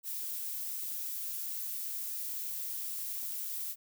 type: noise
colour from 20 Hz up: violet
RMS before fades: -38 dBFS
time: 0.03-3.76 s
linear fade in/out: 50 ms
effects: none